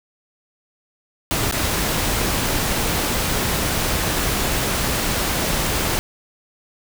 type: noise with dropouts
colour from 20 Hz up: pink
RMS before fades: -21 dBFS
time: 1.31-5.99 s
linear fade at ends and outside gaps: 0 ms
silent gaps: 1.512-1.524 s
effects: none